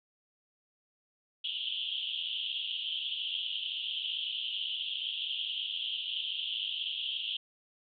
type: band-pass noise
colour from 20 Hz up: white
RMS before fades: -36 dBFS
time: 1.44-7.37 s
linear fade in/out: 5 ms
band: 2900 to 3400 Hz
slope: 96 dB/octave
effects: none